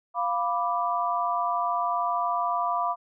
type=chord; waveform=sine; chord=B diminished; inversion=second; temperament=equal; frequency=698.5 / 987.8 / 1174.7 Hz; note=F5 / B5 / D6; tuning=0 / 0 / 0 cents; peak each=-28 / -28 / -28 dBFS; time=0.14-2.96 s; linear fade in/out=50 ms; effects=none